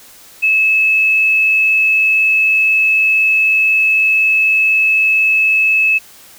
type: tone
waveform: sine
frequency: 2598 Hz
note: E7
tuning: 26 cents flat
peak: -9 dBFS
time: 0.42-5.99 s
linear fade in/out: 20 ms
effects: white hiss -41 dBFS RMS until 6.38 s